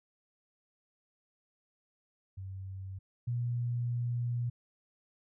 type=tone pair in turn; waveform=sine; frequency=95.5 / 120.4 Hz; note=G2 / B2; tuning=-45 / -44 cents; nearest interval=major third; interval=401 cents; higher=second; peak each=-39 / -30 dBFS; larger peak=second; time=2.37-2.99 / 3.27-4.5 s; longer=second; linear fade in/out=10 ms; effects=none